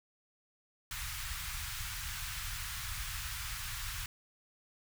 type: band-stop noise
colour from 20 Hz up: pink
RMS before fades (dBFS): -40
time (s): 0.91-4.06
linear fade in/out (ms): 2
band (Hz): 110 to 1200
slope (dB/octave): 24
effects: none

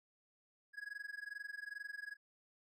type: tone with amplitude modulation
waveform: triangle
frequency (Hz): 1665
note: G#6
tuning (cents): +4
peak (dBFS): -39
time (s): 0.73-2.17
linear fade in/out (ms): 50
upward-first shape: sine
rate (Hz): 22.4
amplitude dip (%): 95
effects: none

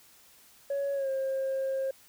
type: tone with pitch glide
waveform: sine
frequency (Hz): 559 to 534.7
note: C#5 to C5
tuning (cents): +14 to +37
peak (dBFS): -26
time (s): 0.7-1.91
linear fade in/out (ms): 5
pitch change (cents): -77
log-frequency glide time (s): 0.94-1.09
effects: tanh soft clip ceiling -26 dBFS + white hiss -58 dBFS RMS until 2.08 s

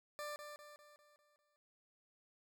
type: tone with echo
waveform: 20% pulse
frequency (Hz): 592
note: D5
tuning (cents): +14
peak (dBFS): -38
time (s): 0.19-0.36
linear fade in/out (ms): 0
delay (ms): 200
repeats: 6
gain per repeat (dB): -6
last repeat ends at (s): 1.56
effects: none

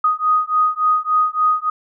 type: beating tone pair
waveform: sine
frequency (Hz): 1244.5 / 1248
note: D#6 / D#6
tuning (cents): 0 / +5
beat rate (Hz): 3.5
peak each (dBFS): -17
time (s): 0.04-1.7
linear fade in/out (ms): 5
effects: none

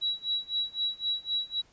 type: tone with tremolo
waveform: sine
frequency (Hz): 3896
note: B7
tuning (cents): -24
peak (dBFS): -25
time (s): 0.01-1.62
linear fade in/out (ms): 20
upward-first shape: sine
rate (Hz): 3.9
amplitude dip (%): 95
effects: pink hiss -62 dBFS RMS until 1.72 s + resampled to 16000 Hz

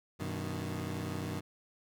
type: chord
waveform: 20% pulse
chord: G augmented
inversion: none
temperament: equal with one note detuned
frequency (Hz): 95.48 / 123.47 / 155.56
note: G2 / B2 / D#3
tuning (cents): -45 / 0 / 0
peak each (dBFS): -34 / -37 / -35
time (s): 0.19-1.41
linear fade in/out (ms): 20
effects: none

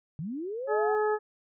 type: linear sweep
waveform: sine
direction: up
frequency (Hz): 138.59 to 784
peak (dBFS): -32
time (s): 0.19-0.95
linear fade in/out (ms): 0
type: harmonic tone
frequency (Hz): 425.5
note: G#4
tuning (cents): +42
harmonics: 1 / 2 / 3 / 4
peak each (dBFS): -25 / -31 / -35 / -37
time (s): 0.67-1.19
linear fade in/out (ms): 50
effects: none

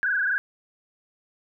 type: tone with frequency modulation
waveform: sine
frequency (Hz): 1568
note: G6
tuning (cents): 0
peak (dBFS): -21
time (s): 0.03-0.38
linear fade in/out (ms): 0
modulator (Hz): 23.8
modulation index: 4
effects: none

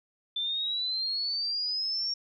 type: exponential sweep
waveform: sine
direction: up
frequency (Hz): 3529 to 5560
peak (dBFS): -28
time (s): 0.36-2.14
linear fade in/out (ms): 5
effects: none

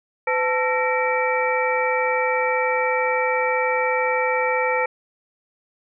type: tone cluster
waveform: sine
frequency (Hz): 506 / 884 / 1343 / 1865 / 2309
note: B4 / A5 / E6 / A#6 / D7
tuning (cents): +42 / +8 / +32 / 0 / -30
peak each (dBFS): -22 / -24 / -28 / -28 / -25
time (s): 0.27-4.86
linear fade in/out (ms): 5
effects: none

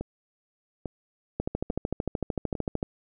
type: two click trains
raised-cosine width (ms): 2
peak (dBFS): -19 / -14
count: 4 / 20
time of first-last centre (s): 0.01-2.552 / 1.4-2.829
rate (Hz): 1.18 / 13.3
effects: none

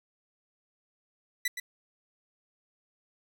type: tone with echo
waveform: sawtooth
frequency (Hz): 1975.5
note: B6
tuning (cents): 0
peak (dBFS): -23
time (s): 1.45-1.48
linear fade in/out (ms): 5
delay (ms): 120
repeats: 1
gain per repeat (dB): -8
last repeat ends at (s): 1.6
effects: none

